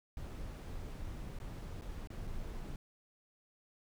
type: noise with dropouts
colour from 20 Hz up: brown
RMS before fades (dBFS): -43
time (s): 0.17-2.76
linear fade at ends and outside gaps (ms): 1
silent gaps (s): 1.388-1.4 / 1.812-1.82 / 2.073-2.102 / 2.271-2.274
effects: none